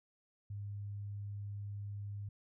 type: tone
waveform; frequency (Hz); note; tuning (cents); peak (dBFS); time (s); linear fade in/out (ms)
sine; 101.7; G#2; -36; -40; 0.5-2.29; 5
effects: none